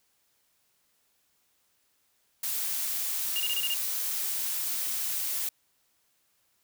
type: noise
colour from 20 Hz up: blue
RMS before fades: -31 dBFS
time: 2.43-5.49 s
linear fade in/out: 5 ms
type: tone bursts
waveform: sine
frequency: 2829 Hz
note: F7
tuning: 22 cents sharp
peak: -28 dBFS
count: 6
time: 3.36-3.739 s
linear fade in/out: 0 ms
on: 39 ms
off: 29 ms
effects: white hiss -71 dBFS RMS until 6.63 s